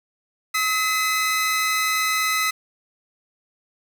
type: tone pair together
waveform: sawtooth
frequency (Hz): 1279.4 / 2031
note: D#6 / B6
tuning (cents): +48 / +48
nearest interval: minor sixth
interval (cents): 800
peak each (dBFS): -19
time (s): 0.54-2.51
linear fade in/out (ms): 10
effects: 7-bit